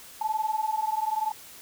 sine tone pair together, 859.4 / 880 Hz, A5 / A5, -41 / 0 cents, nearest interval unison, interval 41 cents, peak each -28 / -28 dBFS, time 0.21-1.32 s, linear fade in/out 5 ms, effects white hiss -47 dBFS RMS until 1.61 s

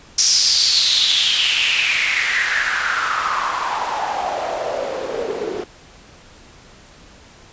white noise with band-pass filter sweep, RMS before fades -19 dBFS, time 0.18-5.64 s, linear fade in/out 5 ms, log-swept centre 5700 to 370 Hz, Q 5.4, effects pink hiss -45 dBFS RMS until 7.52 s + resampled to 16000 Hz

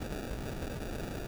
pink noise with sample-and-hold, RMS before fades -38 dBFS, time 0-1.27 s, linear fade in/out 10 ms, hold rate 1050 Hz, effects none

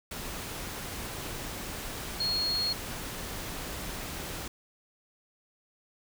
sine tone in noise, 4300 Hz, C8, 47 cents sharp, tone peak -27 dBFS, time 2.2-2.73 s, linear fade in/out 5 ms, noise pink, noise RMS -38 dBFS, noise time 0.11-4.48 s, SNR +8 dB, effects none

